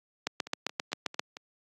two click trains, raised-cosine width 0.2 ms, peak -24 / -11 dBFS, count 5 / 8, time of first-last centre 0.47-1.369 / 0.27-1.195 s, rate 4.45 / 7.57 Hz, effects high-pass 200 Hz 12 dB/octave + Opus 48 kbps

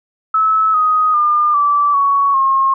sine tone with pitch steps, 1299 / 1251.1 / 1205 / 1160.6 / 1117.9 / 1076.7 Hz, E6 / D#6 / D6 / D6 / C#6 / C6, -26 / +9 / +44 / -21 / +14 / +49 cents, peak -10 dBFS, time 0.34-2.74 s, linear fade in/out 5 ms, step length 400 ms, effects none

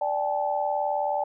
sine chord, D suspended fourth, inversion none, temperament equal with one note detuned, 587.3 / 784 / 863.4 Hz, D5 / G5 / A5, 0 / 0 / -33 cents, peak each -28 dBFS, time 0.01-1.24 s, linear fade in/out 5 ms, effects none

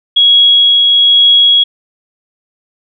sine tone with tremolo, 3322 Hz, G#7, in tune, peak -3 dBFS, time 0.16-1.64 s, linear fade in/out 10 ms, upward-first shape triangle, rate 1.1 Hz, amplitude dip 25%, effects none

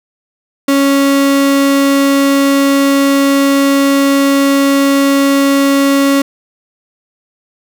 35% pulse tone, 277.2 Hz, C#4, in tune, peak -6 dBFS, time 0.68-6.22 s, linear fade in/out 5 ms, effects none

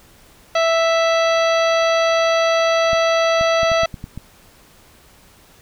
harmonic tone, 659.3 Hz, E5, in tune, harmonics 1 / 2 / 3 / 4 / 5 / 6 / 7 / 9, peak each -15 / -21 / -25 / -27 / -29 / -31 / -32 / -34 dBFS, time 0.55-3.86 s, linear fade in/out 5 ms
clicks, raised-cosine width 5 ms, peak -17 dBFS, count 8, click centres 2.932 / 3.411 / 3.632 / 3.717 / 3.834 / 3.942 / 4.041 / 4.176 s
effects pink hiss -49 dBFS RMS until 5.61 s

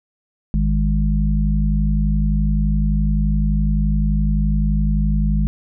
harmonic tone, 51.7 Hz, G#1, 7 cents flat, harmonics 1 / 3 / 4, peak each -16 / -21 / -22 dBFS, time 0.54-5.47 s, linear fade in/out 0 ms, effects none

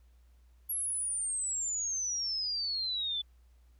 sine exponential sweep, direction down, 11440 to 3458 Hz, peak -31 dBFS, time 0.69-3.22 s, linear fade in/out 10 ms, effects added 60 Hz sine -58 dBFS peak until 3.79 s + pink hiss -75 dBFS RMS until 3.79 s

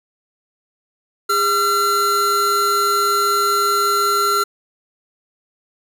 square tone pair together, 405.4 / 1362.7 Hz, G#4 / F6, -42 / -43 cents, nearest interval octave + major sixth, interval 2099 cents, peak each -23 / -16 dBFS, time 1.29-4.44 s, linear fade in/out 10 ms, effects none

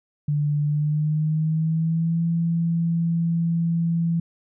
sine tone with pitch glide, 147.4 to 167.37 Hz, D3 to E3, +7 to +27 cents, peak -19 dBFS, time 0.28-4.2 s, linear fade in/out 5 ms, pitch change +220 cents, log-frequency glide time 0.63-2.23 s, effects none

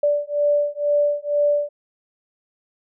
sine beating tone pair, 583 / 585.1 Hz, D5 / D5, -13 / -7 cents, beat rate 2.1 Hz, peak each -20 dBFS, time 0.03-1.69 s, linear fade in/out 5 ms, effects none

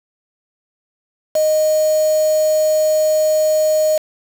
sine tone with quantisation, 620 Hz, D#5, 6 cents flat, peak -12 dBFS, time 1.35-3.98 s, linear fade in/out 5 ms, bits 4, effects none

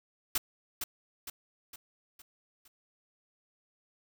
white noise with echo, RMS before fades -29 dBFS, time 0.35-0.38 s, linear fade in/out 5 ms, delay 460 ms, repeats 5, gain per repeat -6 dB, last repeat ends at 2.68 s, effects none

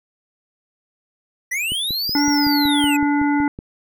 square linear two-way sweep, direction up then down, 1907 to 5770 to 2464 Hz, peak -21 dBFS, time 1.51-2.97 s, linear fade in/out 10 ms, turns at 2.27 s
click train, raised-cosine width 3 ms, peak -18 dBFS, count 11, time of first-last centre 1.72-3.589 s, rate 5.35 Hz
harmonic tone, 289.5 Hz, D4, 25 cents flat, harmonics 1 / 3 / 5 / 7, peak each -16 / -23 / -28 / -29 dBFS, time 2.15-3.48 s, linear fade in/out 2 ms
effects none

